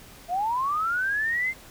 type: linear sweep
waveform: sine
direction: up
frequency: 671 to 2114 Hz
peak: -23 dBFS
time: 0.28-1.54 s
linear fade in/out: 50 ms
effects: pink hiss -48 dBFS RMS until 1.7 s